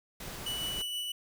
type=noise; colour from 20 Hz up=pink; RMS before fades=-42 dBFS; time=0.2-0.82 s; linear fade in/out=5 ms
type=tone with tremolo; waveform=45% pulse; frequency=2960 Hz; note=F#7; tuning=in tune; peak=-32 dBFS; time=0.46-1.12 s; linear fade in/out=5 ms; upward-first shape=sine; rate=6.3 Hz; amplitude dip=25%
effects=none